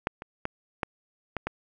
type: clicks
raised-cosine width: 0.5 ms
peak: -10 / -23 / -14 / -12 / -15 / -14 dBFS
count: 6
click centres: 0.071 / 0.221 / 0.454 / 0.832 / 1.367 / 1.47 s
effects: none